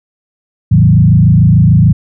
sine tone with frequency modulation, 136.1 Hz, C#3, 31 cents flat, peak -3 dBFS, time 0.71-1.93 s, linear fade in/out 10 ms, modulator 26.8 Hz, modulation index 1.7, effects none

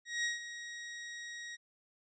sawtooth tone with ADSR envelope, 1891 Hz, A#6, 24 cents sharp, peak -27 dBFS, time 0.05-1.57 s, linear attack 190 ms, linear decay 150 ms, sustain -12 dB, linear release 27 ms, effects resampled to 16000 Hz

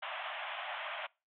pink band-pass noise, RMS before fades -41 dBFS, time 0.02-1.07 s, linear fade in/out 10 ms, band 600 to 3400 Hz, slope 96 dB/octave, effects noise-tail reverb RT60 0.3 s tail -25 dB re dry

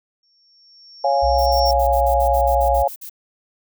sine tone with exponential growth, 5480 Hz, F8, 34 cents flat, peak -20 dBFS, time 0.23-1.71 s, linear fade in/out 1 ms, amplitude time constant 320 ms
sine chord, Db major, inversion none, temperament equal, 554.4 / 698.5 / 830.6 Hz, Db5 / F5 / Ab5, 0 / 0 / 0 cents, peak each -19 dBFS, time 1.04-2.88 s, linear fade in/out 5 ms
sine tone with pitch glide, 63 to 61.38 Hz, B1 to B1, +35 to -10 cents, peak -20 dBFS, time 1.22-2.84 s, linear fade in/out 20 ms, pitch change -45 cents, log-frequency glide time 1.43-1.63 s
violet noise bursts, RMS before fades -34 dBFS, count 13, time 1.38-3.097 s, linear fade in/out 10 ms, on 85 ms, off 51 ms
effects none

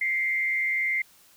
sine tone with frequency modulation, 2093 Hz, C7, in tune, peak -23 dBFS, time 0.01-1.02 s, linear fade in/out 5 ms, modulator 124 Hz, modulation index 0.54, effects white hiss -57 dBFS RMS until 1.36 s

